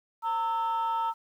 sine tone pair together, 913 / 1312.2 Hz, A#5 / E6, -36 / -8 cents, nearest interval tritone, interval 628 cents, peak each -25 / -30 dBFS, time 0.22-1.14 s, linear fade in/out 50 ms, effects tanh soft clip ceiling -23 dBFS + 10-bit

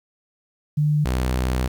sine / sawtooth tone pair in turn, 149.6 / 63.19 Hz, D3 / B1, +32 / +40 cents, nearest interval octave + minor third, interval 1492 cents, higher first, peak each -16 dBFS, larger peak neither, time 0.77-1.05 / 1.05-1.68 s, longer second, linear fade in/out 10 ms, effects 9-bit

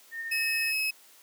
sine tone with tremolo, 1829 Hz, A#6, 33 cents flat, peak -32 dBFS, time 0.11-0.73 s, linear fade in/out 50 ms, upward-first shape sine, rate 14 Hz, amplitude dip 30%
35% pulse tone, 2569 Hz, E7, 45 cents flat, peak -25 dBFS, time 0.31-0.91 s, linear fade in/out 10 ms
effects white hiss -56 dBFS RMS until 1.22 s + high-pass 300 Hz 12 dB/octave

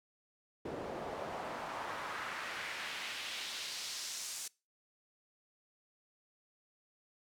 pink noise with band-pass filter sweep, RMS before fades -42 dBFS, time 0.65-4.48 s, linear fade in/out 5 ms, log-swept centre 430 to 7600 Hz, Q 1.3, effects noise-tail reverb RT60 0.3 s tail -24 dB re dry

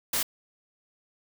white noise, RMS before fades -27 dBFS, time 0.13-0.23 s, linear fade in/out 5 ms, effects none

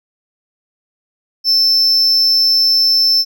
triangle tone, 5310 Hz, E8, 12 cents sharp, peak -8 dBFS, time 1.44-3.25 s, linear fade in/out 50 ms, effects none

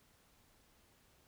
silence, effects pink hiss -69 dBFS RMS until 1.27 s

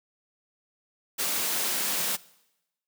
white high-pass noise, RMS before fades -28 dBFS, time 1.18-2.17 s, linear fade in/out 20 ms, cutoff 150 Hz, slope 96 dB/octave, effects noise-tail reverb RT60 0.9 s tail -21 dB re dry

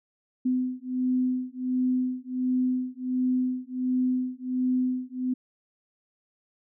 sine beating tone pair, 253.3 / 254.7 Hz, B3 / C4, +44 / -46 cents, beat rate 1.4 Hz, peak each -27 dBFS, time 0.45-5.34 s, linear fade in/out 10 ms, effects none

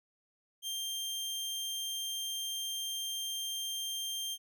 sawtooth tone, 3177 Hz, G7, 23 cents sharp, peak -32 dBFS, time 0.62-4.38 s, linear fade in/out 50 ms, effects none

